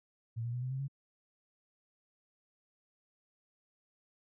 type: tone with pitch steps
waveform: sine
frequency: 114.6 / 118.92 / 123.39 / 128.04 / 132.86 / 137.87 Hz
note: A#2 / A#2 / B2 / C3 / C3 / C#3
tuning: -29 / +35 / -1 / -37 / +27 / -9 cents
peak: -34 dBFS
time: 0.36-0.882 s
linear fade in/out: 20 ms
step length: 87 ms
effects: none